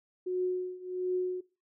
sine tone with tremolo, 365.5 Hz, F#4, 21 cents flat, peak -26 dBFS, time 0.26-1.41 s, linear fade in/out 10 ms, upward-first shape triangle, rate 1.4 Hz, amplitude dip 90%, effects noise-tail reverb RT60 0.3 s tail -20 dB re dry

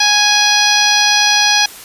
harmonic tone, 830.6 Hz, G#5, in tune, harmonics 1 / 2 / 3 / 4 / 5 / 6 / 7, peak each -17 / -17 / -17 / -17 / -17 / -17 / -17 dBFS, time 0-1.66 s, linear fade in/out 5 ms, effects white hiss -34 dBFS RMS until 1.84 s + resampled to 32000 Hz

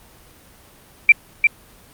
sine tone with echo, 2349 Hz, D7, in tune, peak -4 dBFS, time 1.09-1.12 s, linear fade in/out 2 ms, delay 350 ms, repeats 1, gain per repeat -5 dB, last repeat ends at 1.47 s, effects pink hiss -48 dBFS RMS until 1.93 s + Opus 24 kbps

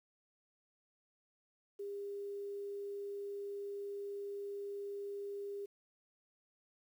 sine tone with quantisation, 402.8 Hz, G4, 47 cents sharp, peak -40 dBFS, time 1.79-5.66 s, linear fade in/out 10 ms, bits 11, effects none

